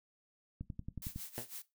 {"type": "click train", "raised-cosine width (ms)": 5, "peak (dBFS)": -29, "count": 7, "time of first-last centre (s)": [0.61, 1.16], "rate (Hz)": 10.9}
{"type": "noise with tremolo", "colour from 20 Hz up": "blue", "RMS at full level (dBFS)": -44, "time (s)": [1.02, 1.62], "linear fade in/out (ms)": 2, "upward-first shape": "sine", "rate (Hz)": 6, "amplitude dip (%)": 85}
{"type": "tone with exponential decay", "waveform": "10% pulse", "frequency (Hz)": 120.6, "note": "B2", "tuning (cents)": -41, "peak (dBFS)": -29, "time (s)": [1.38, 1.48], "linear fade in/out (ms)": 0, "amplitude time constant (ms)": 21}
{"effects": ["noise-tail reverb RT60 0.2 s tail -17 dB re dry"]}